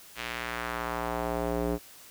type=tone with band-pass filter sweep; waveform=square; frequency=59 Hz; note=A#1; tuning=22 cents sharp; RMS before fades=-32 dBFS; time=0.15-1.79 s; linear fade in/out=50 ms; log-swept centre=2700 to 390 Hz; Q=1.3; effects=white hiss -51 dBFS RMS until 2.1 s